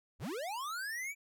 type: linear sweep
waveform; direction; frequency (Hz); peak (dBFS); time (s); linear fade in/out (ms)
square; up; 44.63 to 2349; -38; 0.19-1.15; 50
effects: none